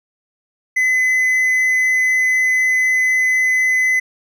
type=tone; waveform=triangle; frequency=2024 Hz; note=B6; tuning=42 cents sharp; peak=-11 dBFS; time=0.76-4 s; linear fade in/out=10 ms; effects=none